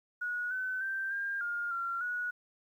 sine tone with pitch steps, 1457 / 1516 / 1565 / 1603 / 1415 / 1375 / 1461 Hz, F#6 / F#6 / G6 / G6 / F6 / F6 / F#6, -27 / +42 / -3 / +38 / +22 / -27 / -22 cents, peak -32 dBFS, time 0.21-2.31 s, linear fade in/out 10 ms, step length 300 ms, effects 11-bit

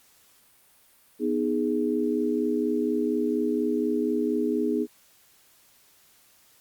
sine chord, G# minor, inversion first, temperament equal, 246.9 / 311.1 / 415.3 Hz, B3 / D#4 / G#4, 0 / 0 / 0 cents, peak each -27 dBFS, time 1.19-4.87 s, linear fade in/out 50 ms, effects white hiss -59 dBFS RMS until 6.6 s + Opus 48 kbps

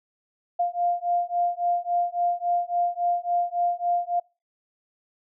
sine beating tone pair, 698.5 / 702.1 Hz, F5 / F5, 0 / +9 cents, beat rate 3.6 Hz, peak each -25 dBFS, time 0.59-4.2 s, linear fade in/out 10 ms, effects noise-tail reverb RT60 0.3 s tail -26 dB re dry

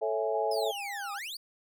sine chord, A major seventh, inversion none, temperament equal, 440 / 554.4 / 659.3 / 830.6 Hz, A4 / C#5 / E5 / G#5, 0 / 0 / 0 / 0 cents, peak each -31 / -34 / -32 / -36 dBFS, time 0.01-0.72 s, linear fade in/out 20 ms
sine tone with pitch glide, 830.6 to 804.6 Hz, G#5 to G5, 0 to +45 cents, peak -38 dBFS, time 0.34-1.19 s, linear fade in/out 10 ms, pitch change -55 cents, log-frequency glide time 0.49-0.63 s
40% pulse exponential two-way sweep, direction down then up, 5274 to 1189 to 4858 Hz, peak -36 dBFS, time 0.51-1.37 s, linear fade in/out 5 ms, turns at 1.13 s
effects none

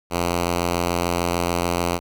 5% pulse tone, 86.8 Hz, F2, 10 cents flat, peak -9 dBFS, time 0.1-2 s, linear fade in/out 50 ms, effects none

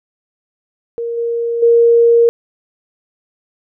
sine tone with level steps, 467.4 Hz, A#4, 5 cents sharp, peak -18 / -15 / -6 dBFS, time 0.98-2.29 s, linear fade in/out 0 ms, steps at 1.17 / 1.62 s, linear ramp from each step 10 ms, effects none

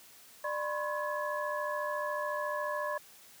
sine tone cluster, 595 / 1004 / 1078 / 1695 Hz, D5 / B5 / C#6 / G#6, +22 / +28 / -49 / +35 cents, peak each -35 / -39 / -38 / -39 dBFS, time 0.44-2.98 s, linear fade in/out 5 ms, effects white hiss -56 dBFS RMS until 3.4 s + high-pass 80 Hz 12 dB/octave

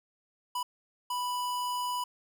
square tone bursts at uneven times, 987.8 Hz, B5, in tune, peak -31 dBFS, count 2, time 0.55-0.63 / 1.1-2.04 s, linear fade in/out 5 ms, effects none

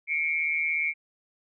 sine tone pair together, 2175 / 2332 Hz, C#7 / D7, -33 / -13 cents, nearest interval minor second, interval 120 cents, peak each -27 dBFS, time 0.07-0.94 s, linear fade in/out 50 ms, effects none

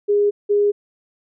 sine tone pair in turn, 410.4 / 410.4 Hz, G#4 / G#4, -21 / -21 cents, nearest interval unison, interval 0 cents, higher neither, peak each -13 dBFS, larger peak neither, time 0.08-0.31 / 0.49-0.72 s, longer neither, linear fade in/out 20 ms, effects none

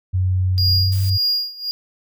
sine tone with pitch glide, 92.5 to 96.37 Hz, F#2 to G2, 0 to -29 cents, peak -15 dBFS, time 0.13-1.18 s, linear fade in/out 20 ms, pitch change +71 cents, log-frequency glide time 0.71-0.95 s
triangle tone with tremolo, 4841 Hz, D#8, 48 cents flat, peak -14 dBFS, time 0.58-1.71 s, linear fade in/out 0 ms, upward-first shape sine, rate 1.8 Hz, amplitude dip 90%
blue noise, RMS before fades -34 dBFS, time 0.92-1.1 s, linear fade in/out 2 ms
effects none

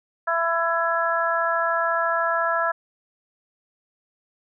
harmonic tone, 334 Hz, E4, 23 cents sharp, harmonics 2 / 3 / 4 / 5, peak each -25 / -27 / -24 / -26 dBFS, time 0.27-2.72 s, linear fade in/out 10 ms, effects none

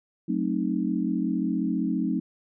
sine chord, F# diminished seventh, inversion none, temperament equal with one note detuned, 185 / 220 / 265.7 / 311.1 Hz, F#3 / A3 / C4 / Eb4, 0 / 0 / +27 / 0 cents, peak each -29 dBFS, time 0.28-2.2 s, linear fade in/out 10 ms, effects none

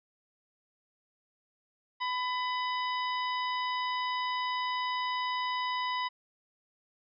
harmonic tone with a mistuned harmonic, 1000 Hz, B5, 21 cents sharp, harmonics 1 / 2 / 3 / 4 / 5, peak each -31 / -37 / -41 / -43 / -45 dBFS, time 2-6.09 s, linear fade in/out 20 ms, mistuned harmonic 4, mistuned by -90 cents, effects none

